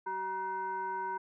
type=tone with frequency modulation; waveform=sine; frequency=948 Hz; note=A#5; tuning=29 cents sharp; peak=-33 dBFS; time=0.06-1.18 s; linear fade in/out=10 ms; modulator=568 Hz; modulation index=0.67; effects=none